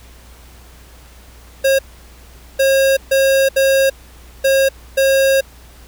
square tone bursts at uneven times, 540 Hz, C#5, 45 cents flat, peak -11 dBFS, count 6, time 1.64-1.79 / 2.59-2.97 / 3.11-3.49 / 3.56-3.9 / 4.44-4.69 / 4.97-5.41 s, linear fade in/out 10 ms, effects added 60 Hz sine -40 dBFS peak until 5.87 s + pink hiss -45 dBFS RMS until 5.87 s

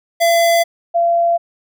square / sine tone pair in turn, 677 / 683.3 Hz, E5 / F5, +46 / -38 cents, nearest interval unison, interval 16 cents, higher second, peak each -11 dBFS, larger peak neither, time 0.2-0.64 / 0.94-1.38 s, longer neither, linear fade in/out 20 ms, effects none

